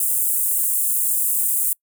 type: high-pass noise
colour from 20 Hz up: pink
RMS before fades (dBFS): -20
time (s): 0-1.73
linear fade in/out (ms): 2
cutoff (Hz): 8300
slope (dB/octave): 48
effects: noise-tail reverb RT60 0.1 s tail -26 dB re dry